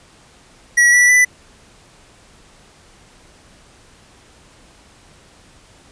square tone with pitch steps, 1927 / 1957.3 / 1988.1 Hz, B6 / B6 / B6, -43 / -16 / +11 cents, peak -9 dBFS, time 0.77-1.25 s, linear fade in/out 10 ms, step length 160 ms, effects pink hiss -48 dBFS RMS until 5.91 s + resampled to 22050 Hz

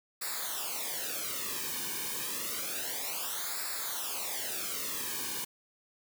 white noise with flanger, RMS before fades -36 dBFS, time 0.21-5.45 s, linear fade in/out 10 ms, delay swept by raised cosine 0.32 to 1.52 ms, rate 0.29 Hz, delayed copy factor -0.85, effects none

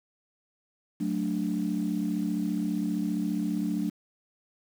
sine chord, D major, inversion first, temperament equal, 185 / 220 / 293.7 Hz, F#3 / A3 / D4, 0 / 0 / 0 cents, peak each -30 dBFS, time 1-3.9 s, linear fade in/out 10 ms, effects tanh soft clip ceiling -18 dBFS + 8-bit

